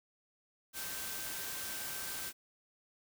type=tone in noise; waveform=sine; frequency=1556 Hz; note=G6; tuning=13 cents flat; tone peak=-50 dBFS; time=0.73-2.33 s; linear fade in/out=50 ms; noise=white; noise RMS=-41 dBFS; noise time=0.73-2.33 s; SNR=-12 dB; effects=none